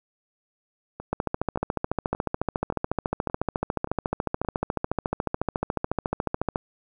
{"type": "two click trains", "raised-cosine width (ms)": 1, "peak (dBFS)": [-21, -10], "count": [7, 77], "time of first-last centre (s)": [[1, 4.448], [1.13, 6.559]], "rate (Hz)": [1.74, 14], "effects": []}